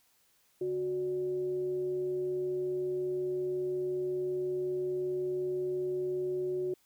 sine tone with frequency modulation, 367.2 Hz, F#4, 13 cents flat, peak -30 dBFS, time 0.61-6.74 s, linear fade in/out 5 ms, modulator 223 Hz, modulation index 0.27, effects white hiss -69 dBFS RMS until 6.85 s

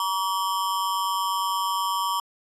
square ring-modulated tone, 1046.5 Hz, C6, in tune, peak -21 dBFS, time 0-2.2 s, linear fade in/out 2 ms, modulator 95.8 Hz, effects resampled to 32000 Hz

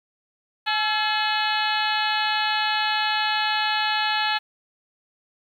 harmonic tone with a mistuned harmonic, 427 Hz, G#4, 48 cents sharp, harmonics 2 / 3 / 4 / 5 / 6 / 7 / 8 / 9 / 10, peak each -25 / -31 / -27 / -36 / -29 / -31 / -32 / -34 / -31 dBFS, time 0.66-4.39 s, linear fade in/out 20 ms, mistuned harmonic 3, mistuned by +76 cents, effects 9-bit

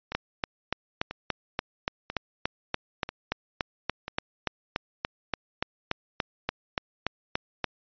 two click trains, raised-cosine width 0.3 ms, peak -18 / -10 dBFS, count 5 / 27, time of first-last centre 0.12-4.08 / 0.15-7.643 s, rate 1.01 / 3.47 Hz, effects resampled to 11025 Hz

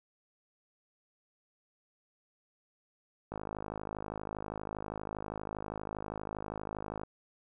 click train, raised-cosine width 1 ms, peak -24 dBFS, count 196, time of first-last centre 3.32-7.034 s, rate 52.5 Hz, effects none

